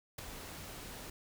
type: noise with ADSR envelope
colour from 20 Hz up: pink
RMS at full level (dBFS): -38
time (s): 0.18-1.1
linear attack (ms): 9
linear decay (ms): 5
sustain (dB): -9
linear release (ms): 4
effects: none